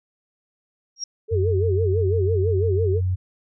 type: tone with exponential growth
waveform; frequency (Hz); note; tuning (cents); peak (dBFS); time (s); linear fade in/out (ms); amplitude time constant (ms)
sine; 5600; F8; +4; -22; 0.96-1.04; 5; 17
type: tone with vibrato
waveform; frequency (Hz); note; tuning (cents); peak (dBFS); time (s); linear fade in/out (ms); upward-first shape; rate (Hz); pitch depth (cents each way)
sine; 413.7; G#4; -7; -21; 1.28-3.01; 50; sine; 6; 180
type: tone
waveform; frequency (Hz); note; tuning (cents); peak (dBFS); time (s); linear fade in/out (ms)
sine; 92.1; F#2; -7; -19; 1.31-3.16; 20
effects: none